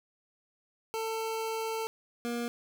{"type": "tone pair in turn", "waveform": "25% pulse", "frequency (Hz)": [446.3, 237.5], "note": ["A4", "A#3"], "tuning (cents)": [25, 33], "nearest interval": "major seventh", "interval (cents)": 1092, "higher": "first", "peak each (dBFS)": -28, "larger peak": "neither", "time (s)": [[0.94, 1.87], [2.25, 2.48]], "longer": "first", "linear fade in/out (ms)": 0, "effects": []}